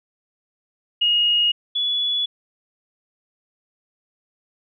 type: tone pair in turn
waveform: sine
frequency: 2871 / 3414 Hz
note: F7 / G#7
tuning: +47 / +47 cents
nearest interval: minor third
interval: 300 cents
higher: second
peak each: -15 / -19 dBFS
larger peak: first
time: 1.01-1.52 / 1.75-2.26 s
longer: neither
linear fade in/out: 10 ms
effects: none